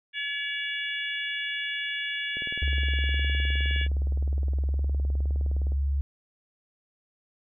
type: harmonic tone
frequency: 569 Hz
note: C#5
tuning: 45 cents sharp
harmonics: 3 / 4 / 5 / 6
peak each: -33 / -34 / -35 / -36 dBFS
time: 0.13-3.88 s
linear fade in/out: 50 ms
type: click train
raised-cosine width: 2 ms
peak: -29 dBFS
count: 66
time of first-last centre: 2.37-5.721 s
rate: 19.4 Hz
type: tone with vibrato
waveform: sine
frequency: 69.3 Hz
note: C#2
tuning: in tune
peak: -23 dBFS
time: 2.62-6.01 s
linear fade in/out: 0 ms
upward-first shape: square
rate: 1.9 Hz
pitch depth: 9 cents each way
effects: none